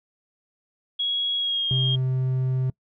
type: tone with pitch glide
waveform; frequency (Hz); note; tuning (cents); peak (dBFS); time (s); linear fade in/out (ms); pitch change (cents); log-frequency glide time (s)
sine; 3322 to 3231; G#7 to G#7; 0 to -48; -22; 0.99-1.96; 10; -48; 1.37-1.68
type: tone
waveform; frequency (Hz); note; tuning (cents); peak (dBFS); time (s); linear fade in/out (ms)
triangle; 129.6; C3; -16; -19; 1.71-2.7; 2
effects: noise-tail reverb RT60 0.1 s tail -24 dB re dry